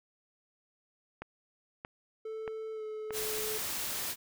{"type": "click train", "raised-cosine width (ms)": 0.5, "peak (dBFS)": -25, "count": 4, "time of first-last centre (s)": [1.22, 3.107], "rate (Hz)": 1.59}
{"type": "tone with pitch glide", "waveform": "triangle", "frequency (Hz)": [440, 431.7], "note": ["A4", "A4"], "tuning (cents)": [0, -33], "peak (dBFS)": -35, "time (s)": [2.25, 3.58], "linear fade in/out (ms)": 5, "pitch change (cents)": -33, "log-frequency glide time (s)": [2.73, 2.83]}
{"type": "noise", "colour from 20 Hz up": "white", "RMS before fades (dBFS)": -36, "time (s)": [3.12, 4.16], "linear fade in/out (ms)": 50}
{"effects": []}